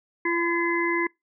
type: harmonic tone with a mistuned harmonic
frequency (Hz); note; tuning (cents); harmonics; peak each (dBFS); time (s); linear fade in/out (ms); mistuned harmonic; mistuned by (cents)
341.4; F4; -39; 1 / 3 / 5 / 6; -25 / -29 / -31 / -26; 0.25-1.07; 5; 3; -17
effects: noise-tail reverb RT60 0.2 s tail -26 dB re dry